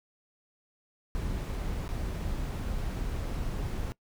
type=noise with dropouts; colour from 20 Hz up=brown; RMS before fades=-33 dBFS; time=1.15-3.92 s; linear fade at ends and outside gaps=0 ms; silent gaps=1.879-1.891 s; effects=noise-tail reverb RT60 0.1 s tail -22 dB re dry